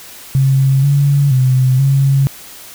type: tone with pitch steps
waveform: sine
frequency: 134.7 / 141.6 / 129.2 / 136.9 Hz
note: C#3 / C#3 / C3 / C#3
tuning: -49 / +37 / -21 / -21 cents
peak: -8 dBFS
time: 0.35-2.27 s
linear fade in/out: 0 ms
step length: 480 ms
effects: white hiss -35 dBFS RMS until 2.74 s